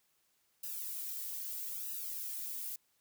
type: noise with flanger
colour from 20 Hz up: violet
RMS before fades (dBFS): -41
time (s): 0.63-2.76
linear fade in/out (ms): 5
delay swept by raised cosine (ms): 0.9 to 2.5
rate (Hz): 0.78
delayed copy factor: -0.95
effects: white hiss -75 dBFS RMS until 3 s